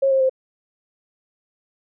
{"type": "tone with pitch steps", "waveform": "sine", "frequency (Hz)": [543, 533.1, 523.3], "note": ["C#5", "C5", "C5"], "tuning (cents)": [-36, 32, 0], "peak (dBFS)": -14, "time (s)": [0.02, 0.296], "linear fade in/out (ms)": 10, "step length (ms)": 92, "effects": []}